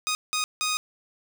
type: tone bursts at uneven times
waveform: 10% pulse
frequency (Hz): 1244.5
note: D#6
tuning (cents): 0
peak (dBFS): -16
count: 3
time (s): 0.07-0.15 / 0.33-0.44 / 0.61-0.77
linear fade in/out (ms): 0
effects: none